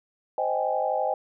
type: chord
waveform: sine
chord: Ab major seventh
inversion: first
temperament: just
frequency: 519.1 / 623 / 778.7 / 830.6 Hz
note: C5 / Eb5 / G5 / Ab5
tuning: -14 / +2 / -12 / 0 cents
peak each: -29 / -28 / -28 / -30 dBFS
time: 0.38-1.14 s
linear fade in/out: 2 ms
effects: none